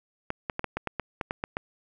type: clicks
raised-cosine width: 0.5 ms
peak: -14 dBFS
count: 11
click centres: 0.304 / 0.498 / 0.594 / 0.643 / 0.77 / 0.873 / 0.997 / 1.212 / 1.309 / 1.439 / 1.569 s
effects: none